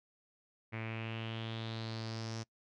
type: tone with low-pass filter sweep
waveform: sawtooth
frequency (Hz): 112.6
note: A2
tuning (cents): +40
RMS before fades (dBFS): -41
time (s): 0.72-2.44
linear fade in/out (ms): 20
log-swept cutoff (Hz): 2200 to 5800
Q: 4.9
effects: noise-tail reverb RT60 0.1 s tail -24 dB re dry